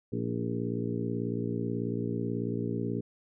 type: harmonic tone with a mistuned harmonic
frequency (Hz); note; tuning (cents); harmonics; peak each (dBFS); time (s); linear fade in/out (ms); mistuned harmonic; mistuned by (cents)
58.27; A#1; 0; 2 / 3 / 4 / 5 / 6 / 7 / 8; -35 / -37 / -35 / -37 / -43 / -37 / -42; 0.12-3.01; 10; 6; -41
effects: none